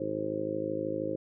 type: harmonic tone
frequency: 53 Hz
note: G#1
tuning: 36 cents sharp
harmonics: 2 / 3 / 4 / 5 / 6 / 7 / 8 / 9 / 10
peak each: -45 / -44 / -44 / -45 / -35 / -39 / -40 / -43 / -34 dBFS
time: 0-1.16 s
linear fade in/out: 5 ms
effects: none